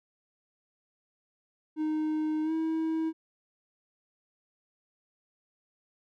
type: tone with pitch glide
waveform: triangle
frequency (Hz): 309.6 to 321.1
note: D#4 to E4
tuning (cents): -9 to -45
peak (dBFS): -25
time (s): 1.76-3.13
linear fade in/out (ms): 50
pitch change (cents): +64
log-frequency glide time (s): 2.43-2.52
effects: none